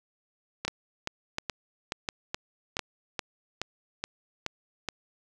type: two click trains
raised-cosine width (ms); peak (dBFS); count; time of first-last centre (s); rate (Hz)
0.2; -13 / -12; 11 / 4; 0.65-4.887 / 0.68-2.793; 2.36 / 1.42
effects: none